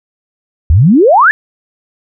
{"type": "exponential sweep", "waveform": "sine", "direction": "up", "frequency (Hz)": [69.3, 1800], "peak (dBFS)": -3, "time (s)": [0.7, 1.31], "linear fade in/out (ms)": 0, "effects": []}